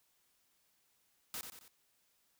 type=noise with echo; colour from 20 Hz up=white; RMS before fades=-42 dBFS; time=1.34-1.41 s; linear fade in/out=0 ms; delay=90 ms; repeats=3; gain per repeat=-6 dB; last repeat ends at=1.68 s; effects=white hiss -75 dBFS RMS until 2.39 s